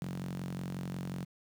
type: tone with high-pass filter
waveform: sawtooth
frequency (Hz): 45.55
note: F#1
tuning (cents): -26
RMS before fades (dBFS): -39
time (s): 0.01-1.25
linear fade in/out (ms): 10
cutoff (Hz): 160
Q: 7.8
effects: 10-bit